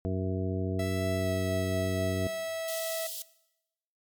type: harmonic tone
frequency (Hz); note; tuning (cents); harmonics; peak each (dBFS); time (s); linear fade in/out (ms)
93.8; F#2; +24; 1 / 2 / 3 / 4 / 5 / 7; -31 / -34 / -36 / -37 / -38 / -39; 0.05-2.27; 0
type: tone with pitch glide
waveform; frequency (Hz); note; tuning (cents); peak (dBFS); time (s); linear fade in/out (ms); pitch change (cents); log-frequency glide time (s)
45% pulse; 659.3 to 652.5; E5 to E5; 0 to -18; -32; 0.79-3.07; 5; -18; 1.16-1.3
type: high-pass noise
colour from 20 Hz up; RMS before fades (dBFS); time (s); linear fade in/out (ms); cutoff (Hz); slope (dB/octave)
white; -38; 2.68-3.22; 0; 3100; 48
effects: noise-tail reverb RT60 0.9 s tail -19 dB re dry + MP3 96 kbps

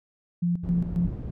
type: tone with tremolo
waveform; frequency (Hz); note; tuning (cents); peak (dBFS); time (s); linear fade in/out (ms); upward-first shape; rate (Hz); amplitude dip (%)
sine; 173.8; F3; -8; -21; 0.42-1.07; 10; square; 3.7; 75
type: low-pass noise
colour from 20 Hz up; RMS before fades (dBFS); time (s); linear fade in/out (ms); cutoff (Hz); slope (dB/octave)
white; -33; 0.63-1.31; 10; 130; 12
effects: none

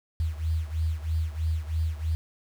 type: beating tone pair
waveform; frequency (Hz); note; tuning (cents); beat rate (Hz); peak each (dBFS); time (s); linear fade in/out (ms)
sine; 79 / 82.1; D#2 / E2; +27 / -6; 3.1; -27 / -30; 0.2-2.15; 0
effects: 8-bit

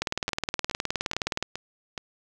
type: two click trains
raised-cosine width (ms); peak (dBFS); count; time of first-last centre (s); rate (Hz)
0.2; -15 / -9; 5 / 28; 0.29-1.978 / 0.02-1.426; 2.37 / 19.2
effects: none

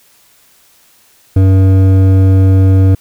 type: tone with hard clipping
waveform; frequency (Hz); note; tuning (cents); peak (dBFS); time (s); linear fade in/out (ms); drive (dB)
triangle; 95.2; F#2; +50; -6; 1.36-2.95; 5; 14
effects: white hiss -48 dBFS RMS until 3 s

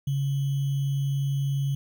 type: tone with sample-and-hold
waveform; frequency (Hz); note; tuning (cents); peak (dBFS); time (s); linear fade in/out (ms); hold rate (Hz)
sine; 138.59; C#3; 0; -23; 0.07-1.75; 5; 3150
effects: none

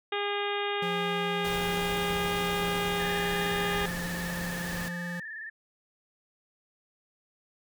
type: harmonic tone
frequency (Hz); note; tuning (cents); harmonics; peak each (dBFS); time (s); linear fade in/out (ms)
407.2; G#4; -34; 1 / 2 / 3 / 4 / 5 / 6 / 7 / 8 / 9; -32 / -35 / -37 / -38 / -39 / -40 / -40 / -41 / -42; 0.12-3.86; 5
type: tone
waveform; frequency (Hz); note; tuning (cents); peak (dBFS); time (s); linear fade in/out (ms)
square; 174.61; F3; 0; -35; 0.82-5.2; 5
type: noise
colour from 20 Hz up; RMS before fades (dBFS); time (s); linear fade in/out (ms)
pink; -38; 1.44-4.89; 10
type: tone with vibrato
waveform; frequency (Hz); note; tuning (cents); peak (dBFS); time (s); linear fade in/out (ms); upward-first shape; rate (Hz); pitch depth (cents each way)
sine; 1760; A6; 0; -37; 2.99-5.5; 10; square; 19; 47
effects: none

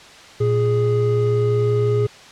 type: tone pair together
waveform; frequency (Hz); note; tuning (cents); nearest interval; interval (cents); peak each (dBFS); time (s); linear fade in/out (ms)
triangle; 116.54 / 415.3; A#2 / G#4; 0 / 0; octave + minor seventh; 2200; -16; 0.4-2.07; 10
effects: white hiss -42 dBFS RMS until 2.31 s + low-pass 5000 Hz 12 dB/octave

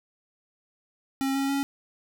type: tone with pitch steps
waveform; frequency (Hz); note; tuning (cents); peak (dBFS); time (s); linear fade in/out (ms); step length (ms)
square; 270.2 / 273.8 / 277.5; C#4 / C#4 / C#4; -44 / -21 / +2; -25; 1.21-1.63; 0; 140
effects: none

